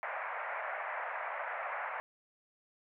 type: band-pass noise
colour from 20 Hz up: pink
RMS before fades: -39 dBFS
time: 0.03-2 s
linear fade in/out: 0 ms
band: 590 to 2200 Hz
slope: 48 dB/octave
effects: none